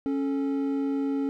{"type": "tone pair together", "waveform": "triangle", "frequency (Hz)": [275.6, 437.5], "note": ["C#4", "A4"], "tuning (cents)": [-10, -10], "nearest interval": "minor sixth", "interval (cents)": 800, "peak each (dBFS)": [-23, -32], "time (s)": [0.06, 1.29], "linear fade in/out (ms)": 0, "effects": []}